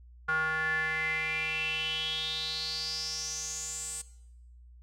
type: tone with band-pass filter sweep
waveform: square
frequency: 157.9 Hz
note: D#3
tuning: 26 cents sharp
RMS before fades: -33 dBFS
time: 0.28-4.02 s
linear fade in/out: 10 ms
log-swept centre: 1400 to 8300 Hz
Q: 7.9
effects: noise-tail reverb RT60 0.8 s tail -18 dB re dry + added 60 Hz sine -50 dBFS peak until 4.82 s